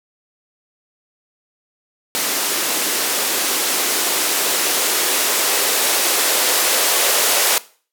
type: noise with band-pass filter sweep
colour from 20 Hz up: violet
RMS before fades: -18 dBFS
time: 2.15-7.58 s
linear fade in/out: 0 ms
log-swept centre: 290 to 490 Hz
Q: 1.7
effects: noise-tail reverb RT60 0.4 s tail -19 dB re dry